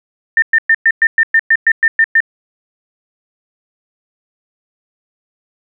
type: tone bursts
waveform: sine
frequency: 1804 Hz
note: A6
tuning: 43 cents sharp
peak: -6 dBFS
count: 12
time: 0.37-2.204 s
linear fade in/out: 2 ms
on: 52 ms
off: 110 ms
effects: none